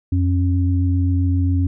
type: tone pair together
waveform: sine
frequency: 88.57 / 273.2 Hz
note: F2 / C#4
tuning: +25 / -25 cents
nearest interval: octave + minor sixth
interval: 1950 cents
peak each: -15 / -22 dBFS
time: 0.12-1.67 s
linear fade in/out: 5 ms
effects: none